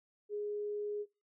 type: tone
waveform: sine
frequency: 415.3 Hz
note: G#4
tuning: in tune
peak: -35 dBFS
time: 0.29-1.06 s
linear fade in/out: 50 ms
effects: noise-tail reverb RT60 0.3 s tail -24 dB re dry